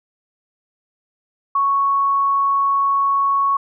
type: tone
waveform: sine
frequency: 1108.7 Hz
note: C#6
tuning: in tune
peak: -14 dBFS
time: 1.55-3.57 s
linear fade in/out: 5 ms
effects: none